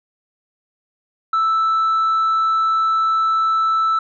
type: tone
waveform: sine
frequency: 1318.5 Hz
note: E6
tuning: in tune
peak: -12 dBFS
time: 1.33-3.99 s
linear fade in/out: 5 ms
effects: tanh soft clip ceiling -13 dBFS